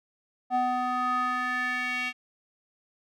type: tone with band-pass filter sweep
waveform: square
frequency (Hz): 250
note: B3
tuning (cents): +21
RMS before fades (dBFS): -28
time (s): 0.5-2.13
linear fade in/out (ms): 50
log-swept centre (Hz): 790 to 2500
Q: 3.9
effects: none